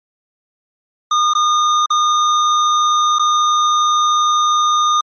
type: tone with dropouts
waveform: square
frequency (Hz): 1220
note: D#6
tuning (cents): -34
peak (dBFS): -12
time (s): 1.11-5.01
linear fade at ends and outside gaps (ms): 5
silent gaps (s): 1.336-1.35 / 1.861-1.903 / 3.186-3.194
effects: MP3 32 kbps